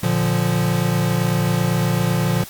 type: chord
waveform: square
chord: Bb major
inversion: none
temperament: equal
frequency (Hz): 116.54 / 146.83 / 174.61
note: Bb2 / D3 / F3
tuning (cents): 0 / 0 / 0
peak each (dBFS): -22 / -23 / -21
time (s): 0.03-2.44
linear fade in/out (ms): 5
effects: white hiss -38 dBFS RMS until 2.49 s + Opus 48 kbps